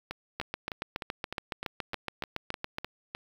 two click trains, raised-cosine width 0.3 ms, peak -16 / -19 dBFS, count 18 / 11, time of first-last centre 0.4-2.784 / 0.11-3.15 s, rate 7.13 / 3.29 Hz, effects 7-bit

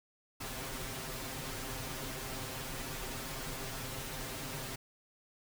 pink noise with comb filter, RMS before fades -41 dBFS, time 0.4-4.76 s, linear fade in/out 10 ms, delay 7.6 ms, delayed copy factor +0.95, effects none

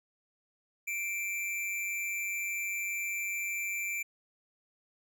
square tone with amplitude modulation, 2349 Hz, D7, in tune, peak -31 dBFS, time 0.87-4.03 s, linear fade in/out 10 ms, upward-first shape sine, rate 193 Hz, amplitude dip 45%, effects none

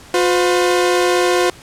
sawtooth tone pair together, 357.6 / 509 Hz, F4 / C5, +41 / -48 cents, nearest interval tritone, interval 611 cents, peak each -10 / -14 dBFS, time 0.14-1.5 s, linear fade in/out 2 ms, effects pink hiss -41 dBFS RMS until 1.62 s + low-pass 10000 Hz 12 dB/octave

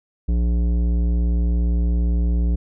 sine tone with tanh clipping, 58.7 Hz, A#1, 13 cents sharp, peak -18 dBFS, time 0.28-2.56 s, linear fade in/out 10 ms, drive 13 dB, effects none

